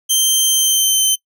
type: tone with pitch glide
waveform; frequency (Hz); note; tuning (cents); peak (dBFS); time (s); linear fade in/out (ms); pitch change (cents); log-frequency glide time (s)
15% pulse; 3136 to 3086; G7 to G7; 0 to -28; -5; 0.09-1.16; 20; -28; 0.48-1.05
effects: noise-tail reverb RT60 0.1 s tail -23 dB re dry